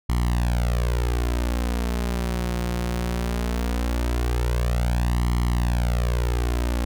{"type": "tone with flanger", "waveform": "sawtooth", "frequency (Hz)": 59.8, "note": "A#1", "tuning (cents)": 45, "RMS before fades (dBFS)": -23, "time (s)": [0.09, 6.85], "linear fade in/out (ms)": 5, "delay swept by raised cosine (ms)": [0.96, 5.56], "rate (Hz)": 0.19, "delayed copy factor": 1, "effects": []}